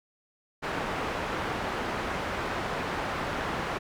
white low-pass noise, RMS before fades -32 dBFS, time 0.62-3.79 s, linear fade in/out 20 ms, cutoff 1400 Hz, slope 12 dB/octave, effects none

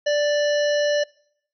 harmonic tone with a mistuned harmonic, 587.3 Hz, D5, in tune, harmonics 1 / 3 / 5 / 7 / 9 / 10, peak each -18 / -28 / -32 / -35 / -37 / -38 dBFS, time 0.06-1.04 s, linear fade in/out 10 ms, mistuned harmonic 9, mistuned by +31 cents, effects noise-tail reverb RT60 0.7 s tail -25 dB re dry

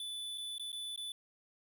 square tone with dropouts, 3484 Hz, A7, 18 cents flat, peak -40 dBFS, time 0-1.12 s, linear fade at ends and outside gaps 2 ms, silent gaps 0.376-0.38 / 0.582-0.596 / 0.719-0.728 / 0.961-0.976 s, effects none

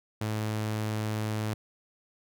sawtooth tone, 107.9 Hz, A2, 33 cents flat, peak -25 dBFS, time 0.21-1.54 s, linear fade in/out 5 ms, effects none

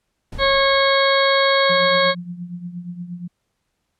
brown noise with exponential decay, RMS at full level -28 dBFS, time 0.32-1.34 s, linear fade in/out 5 ms, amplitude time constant 220 ms
harmonic tone, 547 Hz, C#5, 23 cents flat, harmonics 1 / 2 / 3 / 4 / 6 / 7 / 8, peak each -17 / -20 / -22 / -23 / -25 / -25 / -26 dBFS, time 0.38-2.15 s, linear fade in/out 50 ms
sine tone with tremolo, 175.8 Hz, F3, 12 cents sharp, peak -25 dBFS, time 1.69-3.28 s, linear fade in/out 10 ms, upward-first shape triangle, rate 8.5 Hz, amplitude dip 75%
effects pink hiss -73 dBFS RMS until 3.99 s + low-pass 11000 Hz 12 dB/octave

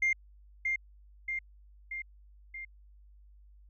sine tone with echo, 2109 Hz, C7, 13 cents sharp, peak -23 dBFS, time 0.02-0.13 s, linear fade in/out 5 ms, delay 630 ms, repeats 4, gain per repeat -4 dB, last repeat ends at 2.65 s, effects tanh soft clip ceiling -22 dBFS + added 50 Hz sine -54 dBFS peak until 3.69 s

